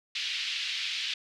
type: band-pass noise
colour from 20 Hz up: pink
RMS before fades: -33 dBFS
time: 0.15-1.14 s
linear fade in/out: 5 ms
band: 2500 to 4300 Hz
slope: 24 dB/octave
effects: none